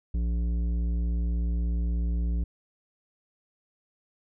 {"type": "tone with tanh clipping", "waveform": "sine", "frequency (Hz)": 58.27, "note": "A#1", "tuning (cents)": 0, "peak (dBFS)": -26, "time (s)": [0.14, 2.44], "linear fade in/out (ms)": 5, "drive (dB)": 11, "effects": []}